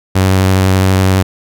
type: tone with vibrato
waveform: sawtooth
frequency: 94.6 Hz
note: F#2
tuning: 39 cents sharp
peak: -4 dBFS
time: 0.15-1.23 s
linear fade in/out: 10 ms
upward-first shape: triangle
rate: 12 Hz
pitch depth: 18 cents each way
effects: none